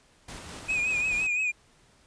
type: noise with tremolo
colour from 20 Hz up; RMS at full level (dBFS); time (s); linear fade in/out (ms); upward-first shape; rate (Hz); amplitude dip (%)
pink; -41; 0.28-1.27; 5; square; 4.8; 25
type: tone with vibrato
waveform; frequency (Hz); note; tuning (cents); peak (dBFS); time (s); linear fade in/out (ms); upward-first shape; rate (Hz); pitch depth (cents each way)
triangle; 2489; D#7; 0; -23; 0.68-1.52; 20; triangle; 5.8; 69
effects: pink hiss -61 dBFS RMS until 2.06 s + resampled to 22050 Hz